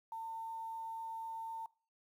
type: tone with quantisation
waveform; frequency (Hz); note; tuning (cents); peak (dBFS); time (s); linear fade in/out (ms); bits
sine; 902; A5; +43; -40; 0.12-1.66; 2; 11
effects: noise-tail reverb RT60 0.4 s tail -22 dB re dry